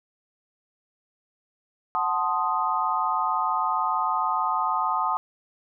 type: chord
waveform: sine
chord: F# diminished seventh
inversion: none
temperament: equal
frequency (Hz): 740 / 880 / 1046.5 / 1244.5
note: F#5 / A5 / C6 / Eb6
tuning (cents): 0 / 0 / 0 / 0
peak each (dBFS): -30 / -27 / -28 / -26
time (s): 1.95-5.17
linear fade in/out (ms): 0
effects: none